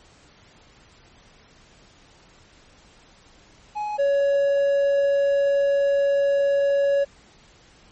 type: tone pair in turn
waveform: triangle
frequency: 840 / 560.6 Hz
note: G#5 / C#5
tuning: +19 / +19 cents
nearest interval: perfect fifth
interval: 700 cents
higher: first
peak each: -23 / -15 dBFS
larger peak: second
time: 3.75-3.98 / 3.98-7.05 s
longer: second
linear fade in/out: 20 ms
effects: pink hiss -53 dBFS RMS until 7.91 s + MP3 32 kbps